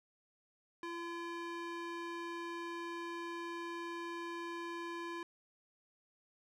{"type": "tone with band-pass filter", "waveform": "square", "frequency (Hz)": 340.4, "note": "F4", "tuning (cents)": -44, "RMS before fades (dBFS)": -43, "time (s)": [0.83, 5.23], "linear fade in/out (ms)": 2, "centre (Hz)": 1300, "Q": 0.67, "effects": []}